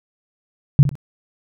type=tone with echo; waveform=sine; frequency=141.3 Hz; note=C#3; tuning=34 cents sharp; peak=-4 dBFS; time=0.79-0.83 s; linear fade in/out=0 ms; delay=62 ms; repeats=2; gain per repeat=-12 dB; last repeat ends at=0.954 s; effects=none

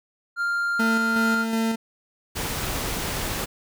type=tone; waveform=triangle; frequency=1396.9 Hz; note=F6; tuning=in tune; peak=-20 dBFS; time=0.36-1.46 s; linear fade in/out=50 ms
type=tone with tremolo; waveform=40% pulse; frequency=225.2 Hz; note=A3; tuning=40 cents sharp; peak=-20 dBFS; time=0.79-1.76 s; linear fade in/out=10 ms; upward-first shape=square; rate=2.7 Hz; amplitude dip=35%
type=noise; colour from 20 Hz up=pink; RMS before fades=-28 dBFS; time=2.35-3.46 s; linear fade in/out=20 ms
effects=none

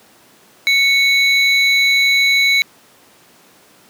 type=tone pair together; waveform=triangle; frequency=2217 / 3950 Hz; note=C#7 / B7; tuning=0 / 0 cents; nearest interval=minor seventh; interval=1000 cents; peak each=-10 / -15 dBFS; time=0.67-2.62 s; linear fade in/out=0 ms; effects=pink hiss -48 dBFS RMS until 3.89 s + high-pass 200 Hz 12 dB/octave

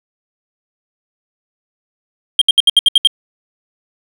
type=tone bursts; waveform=triangle; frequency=3205 Hz; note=G7; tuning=38 cents sharp; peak=-3 dBFS; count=8; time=2.39-3.073 s; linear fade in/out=2 ms; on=25 ms; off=69 ms; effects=none

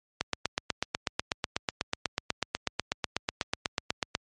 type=click train; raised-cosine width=0.2 ms; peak=-9 dBFS; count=33; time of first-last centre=0.21-4.151 s; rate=8.12 Hz; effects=high-pass 60 Hz 12 dB/octave + MP3 48 kbps

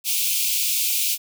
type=high-pass noise; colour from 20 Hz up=white; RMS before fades=-22 dBFS; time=0.04-1.18 s; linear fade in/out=50 ms; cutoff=2300 Hz; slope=96 dB/octave; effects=none

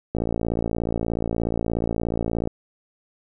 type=click train; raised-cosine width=2 ms; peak=-11 dBFS; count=133; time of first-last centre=0.15-2.474 s; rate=56.8 Hz; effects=none

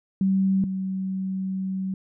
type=tone pair in turn; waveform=sine; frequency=192 / 189.9 Hz; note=G3 / F#3; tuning=-36 / +45 cents; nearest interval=unison; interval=19 cents; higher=first; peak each=-18 / -25 dBFS; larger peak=first; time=0.21-0.64 / 0.64-1.94 s; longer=second; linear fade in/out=2 ms; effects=none

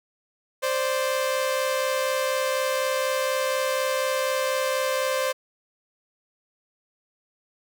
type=tone pair together; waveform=sawtooth; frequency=523.3 / 587.4 Hz; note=C5 / D5; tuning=0 / 0 cents; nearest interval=major second; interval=200 cents; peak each=-20 / -25 dBFS; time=0.62-5.33 s; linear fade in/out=20 ms; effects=none

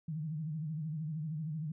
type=tone with vibrato; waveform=sine; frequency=155.56 Hz; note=D#3; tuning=in tune; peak=-35 dBFS; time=0.08-1.72 s; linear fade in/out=5 ms; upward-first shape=sine; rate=13 Hz; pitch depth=100 cents each way; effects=none

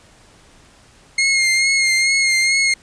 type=tone with vibrato; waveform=sawtooth; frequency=2139 Hz; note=C7; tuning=38 cents sharp; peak=-10 dBFS; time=1.18-2.74 s; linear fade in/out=5 ms; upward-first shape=sine; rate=2.3 Hz; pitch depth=32 cents each way; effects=pink hiss -49 dBFS RMS until 2.82 s + resampled to 22050 Hz

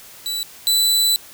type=tone pair in turn; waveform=sawtooth; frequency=3951 / 3983 Hz; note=B7 / B7; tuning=0 / +14 cents; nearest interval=unison; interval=14 cents; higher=second; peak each=-19 / -11 dBFS; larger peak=second; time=0.26-0.43 / 0.67-1.16 s; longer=second; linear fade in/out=0 ms; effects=white hiss -42 dBFS RMS until 1.33 s

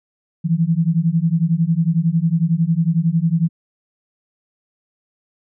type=beating tone pair; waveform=sine; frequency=160.1 / 171.1 Hz; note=D#3 / F3; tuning=+50 / -35 cents; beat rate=11 Hz; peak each=-17 dBFS; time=0.44-3.49 s; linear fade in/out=20 ms; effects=none

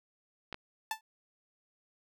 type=clicks; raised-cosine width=0.3 ms; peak=-24 dBFS; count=2; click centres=0.527 / 0.544 s
type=tone with exponential decay; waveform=sawtooth; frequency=880 Hz; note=A5; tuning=in tune; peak=-25 dBFS; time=0.91-1.01 s; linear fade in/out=2 ms; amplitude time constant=20 ms
effects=none

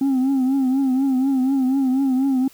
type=tone with vibrato; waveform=sine; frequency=265 Hz; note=C4; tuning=22 cents sharp; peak=-13 dBFS; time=0.01-2.48 s; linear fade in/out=5 ms; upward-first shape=triangle; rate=4.1 Hz; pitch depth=89 cents each way; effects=tanh soft clip ceiling -15 dBFS + white hiss -50 dBFS RMS until 2.53 s

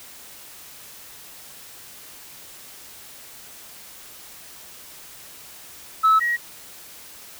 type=tone pair in turn; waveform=sine; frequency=1300 / 1901.1 Hz; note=E6 / A#6; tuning=-24 / +34 cents; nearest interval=perfect fifth; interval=658 cents; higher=second; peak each=-11 / -19 dBFS; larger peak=first; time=6.03-6.2 / 6.2-6.37 s; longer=neither; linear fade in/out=20 ms; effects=tanh soft clip ceiling -10 dBFS + white hiss -43 dBFS RMS until 7.39 s

